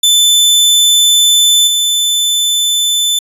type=tone with level steps; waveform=sawtooth; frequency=3520 Hz; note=A7; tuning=in tune; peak=-3 / -7 dBFS; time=0.03-3.19 s; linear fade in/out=5 ms; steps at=1.67 s; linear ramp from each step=5 ms; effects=resampled to 32000 Hz